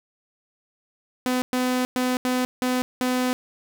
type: tone bursts at uneven times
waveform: sawtooth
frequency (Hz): 252.4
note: B3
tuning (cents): +38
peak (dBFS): -17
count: 6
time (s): 1.26-1.42 / 1.53-1.85 / 1.96-2.17 / 2.25-2.45 / 2.62-2.82 / 3.01-3.33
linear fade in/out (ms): 0
effects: none